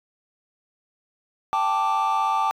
triangle chord, G suspended second, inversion none, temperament equal, 784 / 880 / 1174.7 Hz, G5 / A5 / D6, 0 / 0 / 0 cents, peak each -23 / -21 / -21 dBFS, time 1.53-2.51 s, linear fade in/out 0 ms, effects tanh soft clip ceiling -12 dBFS

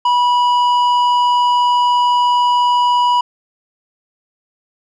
sine tone with tanh clipping, 977 Hz, B5, 19 cents flat, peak -12 dBFS, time 0.05-3.21 s, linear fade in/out 5 ms, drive 9 dB, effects none

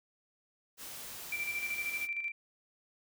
white noise, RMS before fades -45 dBFS, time 0.77-2.08 s, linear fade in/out 50 ms
sine tone with tremolo, 2349 Hz, D7, in tune, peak -32 dBFS, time 1.32-2.32 s, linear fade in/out 5 ms, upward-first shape square, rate 13 Hz, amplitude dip 50%
effects none

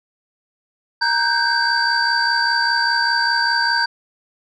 sine tone cluster, 935 / 1528 / 1593 / 4642 Hz, A#5 / G6 / G6 / D8, +5 / -45 / +27 / -21 cents, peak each -20 dBFS, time 1.01-3.86 s, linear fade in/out 10 ms, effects tanh soft clip ceiling -8 dBFS

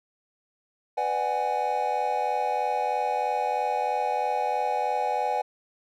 triangle chord, G# half-diminished seventh, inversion first, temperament just, 498.4 / 598 / 747.5 / 830.6 Hz, B4 / D5 / F#5 / G#5, +16 / +31 / +17 / 0 cents, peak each -30 / -31 / -27 / -25 dBFS, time 0.97-5.42 s, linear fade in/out 10 ms, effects none

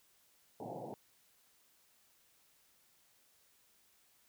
white band-pass noise, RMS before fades -45 dBFS, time 0.6-0.94 s, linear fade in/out 0 ms, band 110 to 880 Hz, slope 96 dB/octave, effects white hiss -70 dBFS RMS until 4.28 s

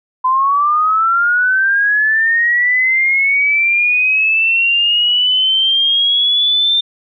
sine linear sweep, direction up, 1015 to 3597 Hz, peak -10 dBFS, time 0.24-6.81 s, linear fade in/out 10 ms, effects none

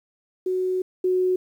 sine tone pair in turn, 370 / 368 Hz, F#4 / F#4, 0 / -9 cents, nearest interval unison, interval 9 cents, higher first, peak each -21 / -18 dBFS, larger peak second, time 0.46-0.82 / 1.04-1.36 s, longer first, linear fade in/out 5 ms, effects 9-bit

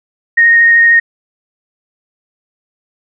sine tone with vibrato, 1858 Hz, A#6, 6 cents flat, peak -4 dBFS, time 0.37-1 s, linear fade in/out 10 ms, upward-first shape sine, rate 13 Hz, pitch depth 10 cents each way, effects none

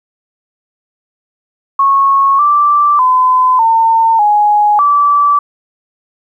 sine tone with pitch steps, 1099 / 1171 / 1017 / 905 / 834 / 1158 Hz, C#6 / D6 / C6 / A5 / G#5 / D6, -15 / -5 / -50 / +48 / +7 / -25 cents, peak -6 dBFS, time 1.79-5.39 s, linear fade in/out 5 ms, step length 600 ms, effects 8-bit

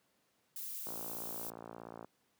violet noise, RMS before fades -43 dBFS, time 0.56-1.5 s, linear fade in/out 2 ms
click train, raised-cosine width 1 ms, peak -32 dBFS, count 68, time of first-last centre 0.87-2.045 s, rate 57 Hz
effects pink hiss -75 dBFS RMS until 2.39 s + high-pass 150 Hz 12 dB/octave

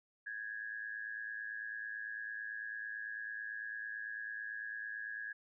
sine tone with amplitude modulation, 1661.2 Hz, G#6, in tune, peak -37 dBFS, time 0.26-5.33 s, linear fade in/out 10 ms, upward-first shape sine, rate 109 Hz, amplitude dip 75%, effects none

